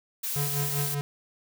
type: noise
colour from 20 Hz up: blue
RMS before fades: -31 dBFS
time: 0.23-0.95 s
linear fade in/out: 10 ms
type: tone with tremolo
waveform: square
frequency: 143.5 Hz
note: D3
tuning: 40 cents flat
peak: -27 dBFS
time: 0.36-1.01 s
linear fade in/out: 0 ms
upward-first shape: sine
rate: 5.1 Hz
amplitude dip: 65%
effects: none